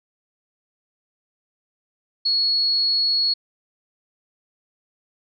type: tone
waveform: sine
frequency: 4349 Hz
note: C#8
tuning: 34 cents flat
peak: -17 dBFS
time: 2.25-3.34 s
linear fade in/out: 10 ms
effects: none